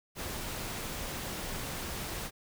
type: noise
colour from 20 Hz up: pink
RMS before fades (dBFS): -38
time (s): 0.15-2.31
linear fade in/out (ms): 50
effects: none